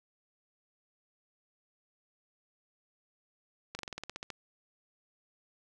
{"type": "slowing click train", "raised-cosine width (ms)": 0.2, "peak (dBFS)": -22, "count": 11, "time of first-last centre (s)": [3.75, 4.303], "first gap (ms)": 40, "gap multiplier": 1.07, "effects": []}